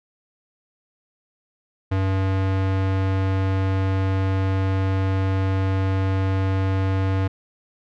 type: tone with low-pass filter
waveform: square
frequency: 95.7 Hz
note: G2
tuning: 41 cents flat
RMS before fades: -21 dBFS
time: 1.91-7.28 s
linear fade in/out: 10 ms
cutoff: 2700 Hz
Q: 0.65
effects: none